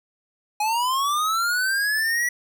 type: linear sweep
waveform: square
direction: up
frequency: 829 to 1952 Hz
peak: -21 dBFS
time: 0.6-2.29 s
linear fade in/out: 5 ms
effects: none